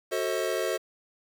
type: chord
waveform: square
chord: F# diminished seventh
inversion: none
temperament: just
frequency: 370 / 444 / 532.8 / 639.4 Hz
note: F#4 / A4 / C5 / Eb5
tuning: 0 / +16 / +31 / +47 cents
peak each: -33 dBFS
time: 0.11-0.78 s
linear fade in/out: 20 ms
effects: 9-bit